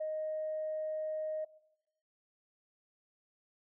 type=tone; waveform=sine; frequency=622.3 Hz; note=D#5; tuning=in tune; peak=-33 dBFS; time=0-1.45 s; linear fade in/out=10 ms; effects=noise-tail reverb RT60 0.9 s tail -20 dB re dry + tanh soft clip ceiling -29 dBFS